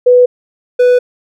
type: tone pair in turn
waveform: sine / triangle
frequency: 494.8 / 494.8 Hz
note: B4 / B4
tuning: +3 / +3 cents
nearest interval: unison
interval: 0 cents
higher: neither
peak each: -3 dBFS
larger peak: neither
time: 0.06-0.26 / 0.79-0.99 s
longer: neither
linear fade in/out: 10 ms
effects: none